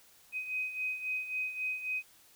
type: beating tone pair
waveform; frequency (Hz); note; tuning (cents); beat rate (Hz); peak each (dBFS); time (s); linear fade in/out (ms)
sine; 2513 / 2516.7; D#7 / D#7; +17 / +19; 3.7; -34 / -40; 0.32-2.03; 50
effects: white hiss -61 dBFS RMS until 2.35 s